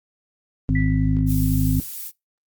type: harmonic tone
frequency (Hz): 51.91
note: G#1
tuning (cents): 0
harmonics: 1 / 2 / 3 / 5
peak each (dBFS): -22 / -22 / -22 / -22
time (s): 0.69-1.8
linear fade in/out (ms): 0
type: tone with exponential decay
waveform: sine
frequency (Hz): 1969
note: B6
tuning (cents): -6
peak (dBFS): -25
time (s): 0.75-1.31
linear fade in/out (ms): 5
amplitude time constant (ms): 120
type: noise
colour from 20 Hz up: violet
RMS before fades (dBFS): -32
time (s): 1.26-2.12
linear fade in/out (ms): 50
effects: noise-tail reverb RT60 0.2 s tail -23 dB re dry + Opus 24 kbps